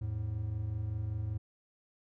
triangle tone pair together, 82 / 107.16 Hz, E2 / A2, -9 / -45 cents, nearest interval perfect fourth, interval 464 cents, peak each -37 / -32 dBFS, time 0.01-1.38 s, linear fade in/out 10 ms, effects none

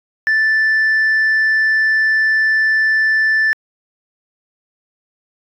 sine tone, 1760 Hz, A6, in tune, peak -9 dBFS, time 0.27-3.53 s, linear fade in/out 0 ms, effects tanh soft clip ceiling -10 dBFS

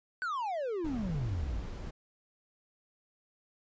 triangle exponential sweep, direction down, 1546 to 49 Hz, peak -30 dBFS, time 0.22-1.6 s, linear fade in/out 0 ms
brown noise, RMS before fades -40 dBFS, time 0.84-1.91 s, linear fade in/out 10 ms
effects resampled to 16000 Hz

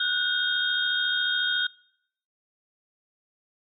sine tone cluster, 1463 / 1537 / 3240 / 3693 Hz, F#6 / G6 / G#7 / A#7, -20 / -35 / -43 / -17 cents, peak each -27 / -32 / -29 / -28 dBFS, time 0-1.67 s, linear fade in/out 5 ms, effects noise-tail reverb RT60 0.7 s tail -24 dB re dry

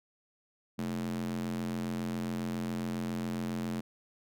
square tone with high-pass filter, 43.65 Hz, F1, in tune, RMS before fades -35 dBFS, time 0.78-3.81 s, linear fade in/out 10 ms, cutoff 190 Hz, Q 3.9, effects none

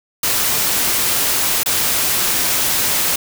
white noise with dropouts, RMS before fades -17 dBFS, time 0.23-3.16 s, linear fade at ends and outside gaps 5 ms, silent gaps 1.634-1.659 s, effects none

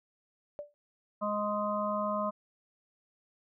sine tone with exponential decay, 586 Hz, D5, 4 cents flat, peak -33 dBFS, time 0.59-0.74 s, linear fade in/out 0 ms, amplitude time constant 31 ms
harmonic tone, 208.1 Hz, G#3, 4 cents sharp, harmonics 1 / 3 / 5 / 6, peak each -36 / -33 / -34 / -37 dBFS, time 1.21-2.31 s, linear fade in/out 20 ms
effects none

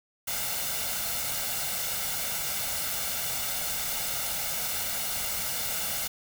white noise with comb filter, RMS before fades -31 dBFS, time 0.27-6.08 s, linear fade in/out 10 ms, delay 1.4 ms, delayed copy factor +0.6, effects none

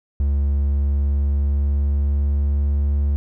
triangle tone with pitch glide, 70.5 to 71.48 Hz, C#2 to D2, +30 to -46 cents, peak -14 dBFS, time 0.2-3.16 s, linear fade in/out 0 ms, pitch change +24 cents, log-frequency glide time 0.89-2.97 s, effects none

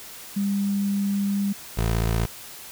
sine / 20% pulse tone pair in turn, 200 / 56.12 Hz, G3 / A1, +35 / +35 cents, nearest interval octave + minor seventh, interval 2200 cents, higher first, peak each -21 / -16 dBFS, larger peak second, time 0.36-1.53 / 1.77-2.26 s, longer first, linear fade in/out 10 ms, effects white hiss -41 dBFS RMS until 2.71 s

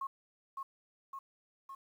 sine tone with echo, 1085 Hz, C#6, 37 cents flat, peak -35 dBFS, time 0.01-0.07 s, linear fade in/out 5 ms, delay 560 ms, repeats 3, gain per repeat -3 dB, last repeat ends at 1.75 s, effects 11-bit

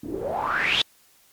white noise with low-pass filter sweep, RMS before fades -25 dBFS, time 0.03-0.82 s, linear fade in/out 5 ms, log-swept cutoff 250 to 3700 Hz, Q 7.1, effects white hiss -58 dBFS RMS until 1.32 s + MP3 96 kbps

